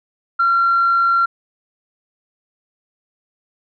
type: tone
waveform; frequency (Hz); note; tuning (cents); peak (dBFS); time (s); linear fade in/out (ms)
sine; 1371; F6; -32; -11; 0.39-1.26; 10
effects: tanh soft clip ceiling -8 dBFS